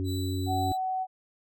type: harmonic tone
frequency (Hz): 93.7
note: F#2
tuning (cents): +22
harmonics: 1 / 3 / 4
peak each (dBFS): -29 / -33 / -38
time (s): 0-0.72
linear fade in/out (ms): 0
type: tone with tremolo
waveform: sawtooth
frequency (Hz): 3951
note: B7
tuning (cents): 0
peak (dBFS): -36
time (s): 0.04-0.78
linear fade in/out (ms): 50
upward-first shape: triangle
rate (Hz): 2.1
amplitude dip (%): 35
type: tone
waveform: sine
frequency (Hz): 751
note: F#5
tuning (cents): +26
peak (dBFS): -27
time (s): 0.46-1.07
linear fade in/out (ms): 50
effects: none

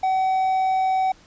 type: tone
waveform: triangle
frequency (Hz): 757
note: F#5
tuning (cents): +39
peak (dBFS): -16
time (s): 0.03-1.12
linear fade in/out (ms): 5
effects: pink hiss -52 dBFS RMS until 1.26 s + resampled to 16000 Hz

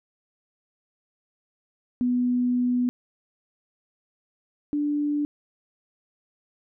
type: tone pair in turn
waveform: sine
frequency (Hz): 246.9 / 293.3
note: B3 / D4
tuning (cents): 0 / -2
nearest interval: minor third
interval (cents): 298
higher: second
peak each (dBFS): -20 / -22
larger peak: first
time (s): 2.01-2.89 / 4.73-5.25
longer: first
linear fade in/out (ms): 0
effects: none

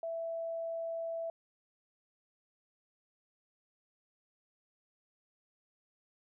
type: tone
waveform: sine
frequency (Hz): 662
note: E5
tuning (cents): +7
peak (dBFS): -35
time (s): 0.03-1.3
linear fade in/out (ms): 2
effects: none

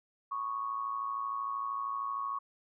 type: tone with amplitude modulation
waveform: sine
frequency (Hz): 1108.7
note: C#6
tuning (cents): 0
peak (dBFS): -30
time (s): 0.31-2.39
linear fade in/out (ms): 10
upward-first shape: sine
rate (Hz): 113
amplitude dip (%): 60
effects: none

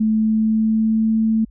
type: tone with pitch glide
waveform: sine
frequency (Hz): 218.1 to 221.4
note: A3 to A3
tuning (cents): -15 to +11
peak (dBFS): -14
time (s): 0-1.45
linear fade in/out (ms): 10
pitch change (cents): +26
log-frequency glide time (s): 0.11-1.15
effects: added 50 Hz sine -43 dBFS peak until 1.5 s

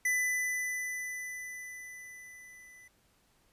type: tone with level ramp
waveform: square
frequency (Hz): 1997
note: B6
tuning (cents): +19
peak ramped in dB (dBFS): -27 to -54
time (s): 0.05-2.88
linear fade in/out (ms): 5
effects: pink hiss -69 dBFS RMS until 3.52 s + resampled to 32000 Hz

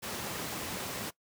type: high-pass noise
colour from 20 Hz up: pink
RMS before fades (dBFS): -38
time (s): 0.02-1.11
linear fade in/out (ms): 20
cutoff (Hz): 130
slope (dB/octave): 12
effects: noise-tail reverb RT60 0.1 s tail -20 dB re dry

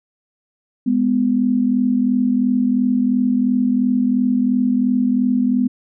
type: tone pair together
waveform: sine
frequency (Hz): 207.1 / 250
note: G#3 / B3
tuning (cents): -5 / +21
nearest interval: minor third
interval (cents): 326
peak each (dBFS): -19 / -15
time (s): 0.86-5.68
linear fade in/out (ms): 10
effects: none

